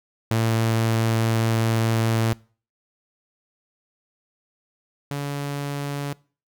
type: tone pair in turn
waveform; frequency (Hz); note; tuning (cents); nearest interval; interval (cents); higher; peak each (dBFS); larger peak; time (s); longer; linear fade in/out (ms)
sawtooth; 113.1 / 142.5; A2 / C#3; +48 / +48; major third; 400; second; -15 / -22; first; 0.31-2.33 / 5.11-6.13; first; 0
effects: noise-tail reverb RT60 0.4 s tail -23 dB re dry